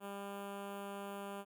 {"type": "tone with notch filter", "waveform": "10% pulse", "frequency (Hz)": 199.7, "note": "G3", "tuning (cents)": 32, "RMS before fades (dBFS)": -45, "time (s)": [0, 1.45], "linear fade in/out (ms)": 50, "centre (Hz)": 5100, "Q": 0.72, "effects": []}